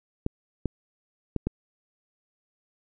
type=clicks; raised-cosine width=3 ms; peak=-13 dBFS; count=4; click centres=0.264 / 0.657 / 1.363 / 1.47 s; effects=none